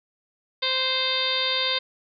harmonic tone, 521 Hz, C5, 7 cents flat, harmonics 1 / 2 / 3 / 4 / 5 / 6 / 7 / 8 / 9, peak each -32 / -33 / -35 / -31 / -34 / -33 / -25 / -33 / -31 dBFS, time 0.62-1.79 s, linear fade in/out 10 ms, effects none

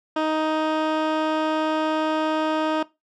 15% pulse tone with low-pass filter, 312.4 Hz, D#4, 7 cents sharp, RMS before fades -23 dBFS, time 0.16-2.83 s, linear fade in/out 5 ms, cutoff 2900 Hz, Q 0.7, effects noise-tail reverb RT60 0.2 s tail -18 dB re dry

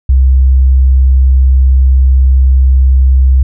sine tone, 65.41 Hz, C2, in tune, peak -3 dBFS, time 0.09-3.43 s, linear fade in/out 5 ms, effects none

